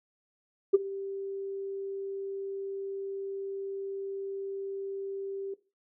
sine tone with ADSR envelope, 392 Hz, G4, in tune, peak -13 dBFS, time 0.73-5.54 s, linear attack 16 ms, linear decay 20 ms, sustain -21 dB, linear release 4 ms, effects noise-tail reverb RT60 0.3 s tail -17 dB re dry + tanh soft clip ceiling -11 dBFS

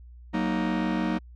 45% pulse chord, D# minor, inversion first, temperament just, 186.68 / 233.3 / 311.1 Hz, F#3 / A#3 / D#4, +16 / +2 / 0 cents, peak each -29 dBFS, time 0.33-1.19 s, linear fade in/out 20 ms, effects added 60 Hz sine -44 dBFS peak until 1.35 s + low-pass 3000 Hz 12 dB/octave

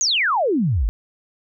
sine exponential sweep, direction down, 6920 to 43.79 Hz, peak -16 dBFS, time 0.01-0.89 s, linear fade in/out 0 ms, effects none

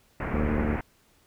pink low-pass noise, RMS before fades -31 dBFS, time 0.2-0.81 s, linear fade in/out 2 ms, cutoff 2300 Hz, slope 48 dB/octave
harmonic tone, 75.1 Hz, D2, 39 cents sharp, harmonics 1 / 2 / 3 / 4 / 5 / 6 / 7, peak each -29 / -36 / -28 / -34 / -40 / -37 / -39 dBFS, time 0.33-0.76 s, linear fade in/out 10 ms
effects pink hiss -63 dBFS RMS until 1.26 s

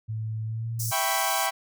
sine tone with pitch glide, 110 to 114.74 Hz, A2 to A#2, 0 to -27 cents, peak -28 dBFS, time 0.08-0.92 s, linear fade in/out 20 ms, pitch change +73 cents, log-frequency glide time 0.45-0.7 s
pink high-pass noise, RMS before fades -32 dBFS, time 0.79-1.47 s, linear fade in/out 10 ms, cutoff 5300 Hz, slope 48 dB/octave
sawtooth chord, C# half-diminished seventh, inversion first, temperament equal, 659.3 / 784 / 987.8 / 1108.7 Hz, E5 / G5 / B5 / C#6, 0 / 0 / 0 / 0 cents, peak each -28 / -24 / -27 / -28 dBFS, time 0.91-1.51 s, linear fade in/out 20 ms
effects none

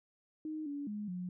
sine tone with pitch steps, 310.4 / 286.1 / 208.7 / 180.2 Hz, D#4 / D4 / G#3 / F#3, -4 / -45 / +9 / -45 cents, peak -37 dBFS, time 0.45-1.29 s, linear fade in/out 2 ms, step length 210 ms, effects none

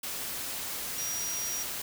sine tone in noise, 5740 Hz, F8, 47 cents sharp, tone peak -33 dBFS, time 0.98-1.63 s, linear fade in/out 5 ms, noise white, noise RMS -36 dBFS, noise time 0.03-1.82 s, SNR 0 dB, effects none

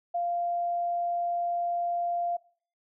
sine tone, 695 Hz, F5, 9 cents flat, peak -26 dBFS, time 0.14-2.37 s, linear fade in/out 10 ms, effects noise-tail reverb RT60 0.5 s tail -23 dB re dry

